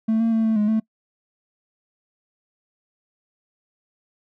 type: tone with pitch steps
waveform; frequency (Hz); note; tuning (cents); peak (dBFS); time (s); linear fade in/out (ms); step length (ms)
triangle; 221.7 / 227.7 / 223.5 / 221.5 / 209.7 / 220; A3 / A#3 / A3 / A3 / G#3 / A3; +13 / -40 / +27 / +12 / +17 / 0; -14; 0.08-0.8; 10; 120
effects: noise-tail reverb RT60 0.1 s tail -25 dB re dry + tanh soft clip ceiling -11 dBFS